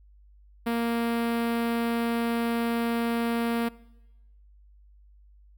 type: tone with notch filter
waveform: sawtooth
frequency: 233.1 Hz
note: A#3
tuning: in tune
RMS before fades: -27 dBFS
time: 0.66-3.69 s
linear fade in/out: 10 ms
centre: 6500 Hz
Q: 0.71
effects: noise-tail reverb RT60 1.0 s tail -22 dB re dry + added 50 Hz sine -52 dBFS peak until 5.57 s